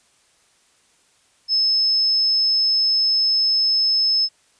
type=tone; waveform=sine; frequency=5210 Hz; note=E8; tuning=21 cents flat; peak=-15 dBFS; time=1.48-4.29 s; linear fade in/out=50 ms; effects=white hiss -59 dBFS RMS until 4.59 s + resampled to 22050 Hz